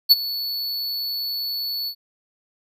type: tone with ADSR envelope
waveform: square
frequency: 4435 Hz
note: C#8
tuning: in tune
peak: -7 dBFS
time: 0.09-1.95 s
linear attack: 26 ms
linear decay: 27 ms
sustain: -18 dB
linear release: 76 ms
effects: none